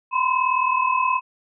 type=tone cluster; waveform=sine; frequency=998 / 1037 / 2582 Hz; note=B5 / C6 / E7; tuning=+18 / -16 / -37 cents; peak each=-22 / -20 / -26 dBFS; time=0.11-1.21 s; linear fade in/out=50 ms; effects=none